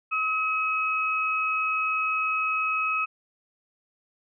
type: tone pair together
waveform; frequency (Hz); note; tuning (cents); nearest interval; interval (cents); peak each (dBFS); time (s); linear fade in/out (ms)
sine; 1277 / 2554; D#6 / D#7; +45 / +45; octave; 1200; -26; 0.11-3.06; 20
effects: none

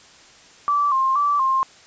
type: tone with vibrato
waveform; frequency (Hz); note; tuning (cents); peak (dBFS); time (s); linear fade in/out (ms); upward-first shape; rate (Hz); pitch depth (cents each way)
sine; 1108.7; C#6; 0; -16; 0.68-1.63; 0; square; 2.1; 78
effects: white hiss -48 dBFS RMS until 1.86 s + resampled to 16000 Hz

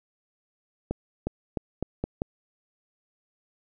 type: accelerating click train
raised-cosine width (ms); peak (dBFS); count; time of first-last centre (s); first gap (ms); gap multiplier
2; -14; 6; 0.91-2.219; 360; 0.84
effects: none

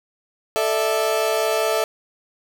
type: chord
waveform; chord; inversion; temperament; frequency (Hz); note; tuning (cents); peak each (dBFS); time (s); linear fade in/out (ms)
35% pulse; A suspended fourth; none; equal with one note detuned; 440 / 594.2 / 659.3; A4 / D5 / E5; 0 / +20 / 0; -21 / -24 / -20; 0.56-1.84; 0
effects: none

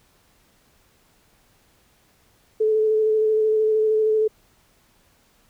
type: tone with vibrato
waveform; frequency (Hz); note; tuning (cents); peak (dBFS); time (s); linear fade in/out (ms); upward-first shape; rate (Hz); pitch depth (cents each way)
sine; 434; A4; -24; -16; 2.6-4.28; 10; square; 13; 13
effects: pink hiss -60 dBFS RMS until 5.49 s

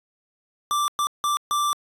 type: tone bursts at uneven times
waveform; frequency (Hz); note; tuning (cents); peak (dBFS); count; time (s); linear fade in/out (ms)
square; 1174.7; D6; 0; -21; 4; 0.71-0.88 / 0.99-1.07 / 1.24-1.37 / 1.51-1.73; 0
effects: resampled to 32000 Hz

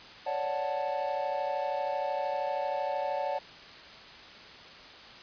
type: chord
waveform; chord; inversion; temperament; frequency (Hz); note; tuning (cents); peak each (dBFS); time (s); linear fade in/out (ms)
triangle; D major seventh; third; equal; 554.4 / 587.3 / 740 / 880; C#5 / D5 / F#5 / A5; 0 / 0 / 0 / 0; -33; 0.26-3.39; 10
effects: white hiss -48 dBFS RMS until 5.22 s + resampled to 11025 Hz

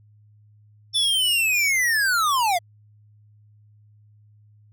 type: tone with tremolo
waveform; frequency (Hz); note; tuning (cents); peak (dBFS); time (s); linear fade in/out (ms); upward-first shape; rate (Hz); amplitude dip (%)
sine; 5370; E8; +31; -28; 0.93-1.72; 10; sine; 3.2; 95
type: linear sweep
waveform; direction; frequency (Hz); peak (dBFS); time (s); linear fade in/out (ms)
square; down; 3509 to 659.3; -19; 0.94-2.59; 20
effects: added 105 Hz sine -51 dBFS peak until 4.72 s

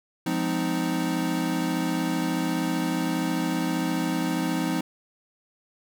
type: chord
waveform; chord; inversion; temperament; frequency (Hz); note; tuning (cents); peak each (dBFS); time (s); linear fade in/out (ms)
square; F minor seventh; none; equal with one note detuned; 174.61 / 207.7 / 256.1 / 311.1; F3 / Ab3 / C4 / Eb4; 0 / 0 / -37 / 0; -30 / -35 / -30 / -29; 0.26-4.81; 5
effects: none

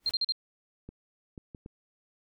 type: noise with exponential growth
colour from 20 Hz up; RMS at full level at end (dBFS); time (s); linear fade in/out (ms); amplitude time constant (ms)
pink; -40; 0-0.11; 1; 22
type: tone bursts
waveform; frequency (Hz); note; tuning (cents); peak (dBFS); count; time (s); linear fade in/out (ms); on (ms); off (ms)
sine; 4186; C8; 0; -25; 4; 0.06-0.322; 2; 34; 42
type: clicks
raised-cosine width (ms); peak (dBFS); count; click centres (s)
3; -30; 4; 0.89 / 1.378 / 1.548 / 1.661
effects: none

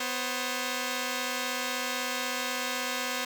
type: tone pair together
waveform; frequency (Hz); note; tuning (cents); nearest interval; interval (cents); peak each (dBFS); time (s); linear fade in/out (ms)
5% pulse; 249.4 / 535; B3 / C5; +17 / +38; octave + minor second; 1321; -21; 0-3.25; 5
effects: none

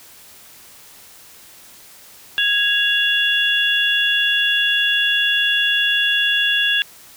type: tone cluster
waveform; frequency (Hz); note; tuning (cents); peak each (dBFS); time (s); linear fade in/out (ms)
sine; 1655 / 2781 / 3390; G#6 / F7 / G#7; -6 / -8 / +35; -19; 2.38-6.82; 0
effects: white hiss -44 dBFS RMS until 7.16 s

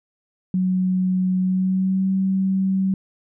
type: tone with pitch glide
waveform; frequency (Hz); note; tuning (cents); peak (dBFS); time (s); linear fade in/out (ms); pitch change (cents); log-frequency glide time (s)
sine; 185 to 191.08; F#3 to G3; 0 to -44; -17; 0.54-2.94; 2; +56; 1.4-2.1
effects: none

